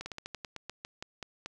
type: slowing click train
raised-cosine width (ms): 0.2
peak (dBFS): -22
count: 13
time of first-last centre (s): 0.01-1.46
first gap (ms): 50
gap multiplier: 1.15
effects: none